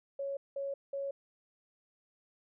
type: tone bursts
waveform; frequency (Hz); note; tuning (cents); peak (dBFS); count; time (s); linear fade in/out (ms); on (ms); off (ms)
sine; 554.4; C#5; 0; -34; 3; 0.19-1.11; 5; 180; 190
effects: none